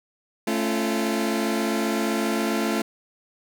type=chord; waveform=sawtooth; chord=A augmented; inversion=none; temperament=just; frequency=220 / 275 / 343.8 Hz; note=A3 / C#4 / E#4; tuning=0 / -14 / -27 cents; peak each=-21 / -25 / -23 dBFS; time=0.47-2.82 s; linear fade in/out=5 ms; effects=none